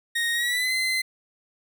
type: tone with pitch glide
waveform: 30% pulse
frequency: 1864.7 to 2057 Hz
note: A#6 to C7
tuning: 0 to -30 cents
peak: -20 dBFS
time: 0.15-1.02 s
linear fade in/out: 10 ms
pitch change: +170 cents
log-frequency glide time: 0.33-0.73 s
effects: none